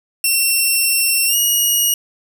5% pulse tone with pitch glide, 2712 to 2890 Hz, E7 to F#7, +49 to -41 cents, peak -5 dBFS, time 0.24-1.94 s, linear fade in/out 2 ms, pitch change +110 cents, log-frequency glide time 1.27-1.36 s, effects none

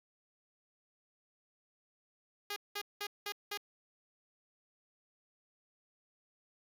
5% pulse tone bursts, 409.7 Hz, G#4, 24 cents flat, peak -26 dBFS, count 5, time 2.5-3.575 s, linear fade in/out 5 ms, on 63 ms, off 190 ms, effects none

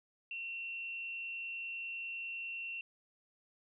sine tone with frequency modulation, 2725 Hz, F7, 43 cents flat, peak -39 dBFS, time 0.31-2.81 s, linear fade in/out 2 ms, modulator 160 Hz, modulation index 0.31, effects none

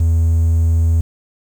triangle tone, 82.41 Hz, E2, in tune, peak -8 dBFS, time 0-1.01 s, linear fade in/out 5 ms, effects tanh soft clip ceiling -4 dBFS + 7-bit

